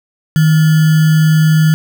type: tone with sample-and-hold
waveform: sine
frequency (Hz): 157.1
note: D#3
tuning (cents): +17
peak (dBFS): -6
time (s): 0.36-1.74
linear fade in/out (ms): 0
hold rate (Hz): 1575
effects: none